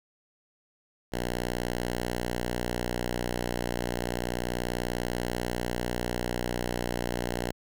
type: tone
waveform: 5% pulse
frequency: 60.3 Hz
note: B1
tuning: 41 cents flat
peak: -18 dBFS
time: 1.12-7.52 s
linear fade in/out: 10 ms
effects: none